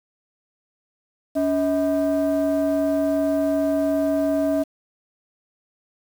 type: tone pair together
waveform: sine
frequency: 283.7 / 639 Hz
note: C#4 / D#5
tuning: +40 / +46 cents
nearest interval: octave + major second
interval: 1406 cents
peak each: -19 dBFS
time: 1.35-4.64 s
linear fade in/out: 20 ms
effects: tanh soft clip ceiling -15 dBFS + 7-bit